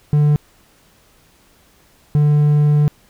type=tone pair in turn; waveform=triangle; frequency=148.1 / 148.1 Hz; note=D3 / D3; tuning=+15 / +15 cents; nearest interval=unison; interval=0 cents; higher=neither; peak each=-8 dBFS; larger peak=neither; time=0.13-0.36 / 2.15-2.88 s; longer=second; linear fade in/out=0 ms; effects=pink hiss -53 dBFS RMS until 3.09 s